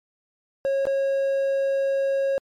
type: tone with dropouts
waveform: triangle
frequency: 546 Hz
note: C#5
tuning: 26 cents flat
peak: -18 dBFS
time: 0.65-2.38 s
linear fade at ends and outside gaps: 0 ms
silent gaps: 0.854-0.869 s
effects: MP3 64 kbps